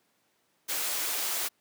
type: high-pass noise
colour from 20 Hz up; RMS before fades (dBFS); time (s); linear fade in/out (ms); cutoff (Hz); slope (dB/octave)
white; -31; 0.68-1.49; 20; 350; 12
effects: pink hiss -71 dBFS RMS until 1.6 s + high-pass 200 Hz 12 dB/octave